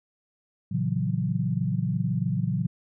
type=chord; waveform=sine; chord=F# dominant seventh; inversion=first; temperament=just; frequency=115.62 / 138.75 / 166.5 / 185 Hz; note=A#2 / C#3 / E3 / F#3; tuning=-14 / +2 / +18 / 0 cents; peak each=-29 dBFS; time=0.71-2.67 s; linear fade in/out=10 ms; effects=none